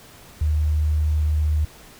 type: tone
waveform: sine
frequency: 76.3 Hz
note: D#2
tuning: 33 cents flat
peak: -17 dBFS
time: 0.41-1.65 s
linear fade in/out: 5 ms
effects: pink hiss -46 dBFS RMS until 1.99 s